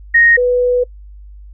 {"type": "tone pair in turn", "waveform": "sine", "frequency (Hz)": [1864.7, 493.9], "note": ["A#6", "B4"], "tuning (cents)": [0, 0], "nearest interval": "octave + major seventh", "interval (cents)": 2300, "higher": "first", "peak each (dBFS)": [-6, -10], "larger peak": "first", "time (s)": [[0.14, 0.37], [0.37, 0.84]], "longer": "second", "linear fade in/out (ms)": 10, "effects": ["noise-tail reverb RT60 0.1 s tail -25 dB re dry", "added 50 Hz sine -33 dBFS peak until 1.53 s"]}